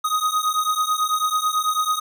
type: beating tone pair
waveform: square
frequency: 1246 / 1255.1 Hz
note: D#6 / D#6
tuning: +2 / +15 cents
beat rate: 9.1 Hz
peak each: -23 dBFS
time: 0.04-2 s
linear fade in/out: 10 ms
effects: none